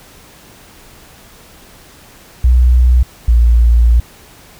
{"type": "tone pair in turn", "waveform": "sine", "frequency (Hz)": [61.74, 58.27], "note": ["B1", "A#1"], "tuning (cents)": [0, 0], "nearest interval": "minor second", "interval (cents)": 100, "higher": "first", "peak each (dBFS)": -5, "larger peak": "neither", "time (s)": [[2.44, 3.03], [3.28, 4]], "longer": "second", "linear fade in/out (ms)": 5, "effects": ["pink hiss -41 dBFS RMS until 4.59 s"]}